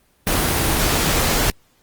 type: noise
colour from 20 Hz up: pink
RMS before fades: -18 dBFS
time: 0.27-1.5 s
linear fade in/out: 0 ms
effects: pink hiss -59 dBFS RMS until 1.82 s + Opus 24 kbps